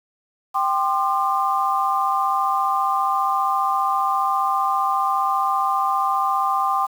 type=chord; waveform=sine; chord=G suspended fourth; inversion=none; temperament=equal with one note detuned; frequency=784 / 1046.5 / 1201.4 Hz; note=G5 / C6 / D6; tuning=0 / 0 / +39 cents; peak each=-22 dBFS; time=0.54-6.87 s; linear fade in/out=20 ms; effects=7-bit